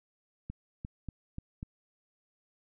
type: clicks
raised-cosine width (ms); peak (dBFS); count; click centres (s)
5; -26; 5; 0.5 / 0.849 / 1.087 / 1.384 / 1.629
effects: none